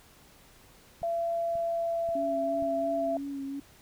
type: click train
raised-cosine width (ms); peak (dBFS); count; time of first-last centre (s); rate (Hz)
5; -35; 4; 1.02-2.624; 1.87
type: tone with pitch glide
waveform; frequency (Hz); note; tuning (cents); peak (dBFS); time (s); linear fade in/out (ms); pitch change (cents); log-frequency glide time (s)
sine; 676 to 670.2; E5 to E5; +43 to +29; -27; 1.03-3.17; 2; -14; 1.35-2.26
type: tone with vibrato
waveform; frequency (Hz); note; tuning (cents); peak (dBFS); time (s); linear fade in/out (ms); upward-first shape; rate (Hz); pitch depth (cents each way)
sine; 277.2; C#4; 0; -33; 2.15-3.6; 5; sine; 2.9; 26
effects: pink hiss -57 dBFS RMS until 3.81 s